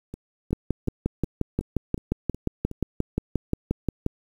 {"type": "two click trains", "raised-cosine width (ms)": 3, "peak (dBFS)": [-22, -10], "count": [8, 21], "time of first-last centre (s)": [[0.14, 2.714], [0.53, 4.064]], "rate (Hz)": [2.72, 5.66], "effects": ["8-bit"]}